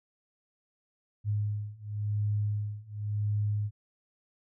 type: beating tone pair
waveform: sine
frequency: 103.83 / 104.76 Hz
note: G#2 / G#2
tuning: 0 / +16 cents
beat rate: 0.93 Hz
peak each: -32 / -31 dBFS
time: 1.24-3.71 s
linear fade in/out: 50 ms
effects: none